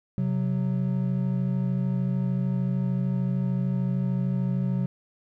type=tone pair together; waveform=triangle; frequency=131.69 / 185 Hz; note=C3 / F#3; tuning=+12 / 0 cents; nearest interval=tritone; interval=588 cents; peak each=-24 dBFS; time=0.18-4.86 s; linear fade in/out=0 ms; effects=none